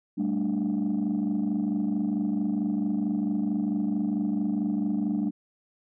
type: chord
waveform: sine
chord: G suspended second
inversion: none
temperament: just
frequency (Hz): 196 / 220.5 / 294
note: G3 / A3 / D4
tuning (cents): 0 / +4 / +2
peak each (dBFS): -27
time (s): 0.17-5.31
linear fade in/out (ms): 20
effects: tanh soft clip ceiling -20 dBFS